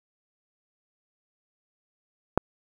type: click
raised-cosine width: 1 ms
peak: -5 dBFS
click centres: 2.376 s
effects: 7-bit